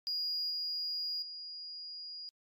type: tone with level steps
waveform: sine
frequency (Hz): 4867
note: D#8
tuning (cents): -39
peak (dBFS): -31 / -33 / -42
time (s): 0.07-2.29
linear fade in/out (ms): 0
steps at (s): 0.5 / 1.22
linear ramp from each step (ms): 5
effects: tanh soft clip ceiling -30 dBFS + AAC 64 kbps